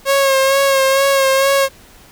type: tone with vibrato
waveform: sawtooth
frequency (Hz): 543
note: C#5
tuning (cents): -36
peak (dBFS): -7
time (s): 0.05-1.69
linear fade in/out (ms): 50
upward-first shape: sine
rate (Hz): 2.2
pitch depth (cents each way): 32
effects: pink hiss -44 dBFS RMS until 2.11 s